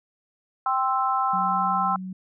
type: chord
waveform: sine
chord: C major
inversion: second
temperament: equal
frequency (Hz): 784 / 1046.5 / 1318.5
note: G5 / C6 / E6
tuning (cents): 0 / 0 / 0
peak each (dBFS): -25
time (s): 0.66-1.96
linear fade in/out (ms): 2
type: tone with pitch glide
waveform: sine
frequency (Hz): 185 to 186.5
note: F#3 to F#3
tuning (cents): 0 to +14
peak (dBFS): -31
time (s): 1.33-2.13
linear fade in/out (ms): 5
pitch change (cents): +14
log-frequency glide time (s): 1.47-2
effects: none